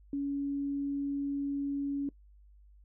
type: tone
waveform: sine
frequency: 281.2 Hz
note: C#4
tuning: 25 cents sharp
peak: -30 dBFS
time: 0.13-2.09 s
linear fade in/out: 2 ms
effects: noise-tail reverb RT60 0.1 s tail -22 dB re dry + added 50 Hz sine -55 dBFS peak until 2.84 s